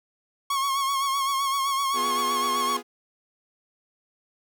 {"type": "tone with vibrato", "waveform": "45% pulse", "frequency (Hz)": 1096, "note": "C#6", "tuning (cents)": -20, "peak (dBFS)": -23, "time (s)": [0.5, 2.77], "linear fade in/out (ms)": 5, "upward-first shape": "sine", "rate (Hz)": 7.8, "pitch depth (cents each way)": 47}
{"type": "chord", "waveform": "sawtooth", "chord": "F diminished", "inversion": "second", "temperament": "equal", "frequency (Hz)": [246.9, 349.2, 415.3], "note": ["Cb4", "F4", "Ab4"], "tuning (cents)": [0, 0, 0], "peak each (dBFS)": [-32, -34, -31], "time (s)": [1.93, 2.83], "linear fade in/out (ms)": 50}
{"effects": []}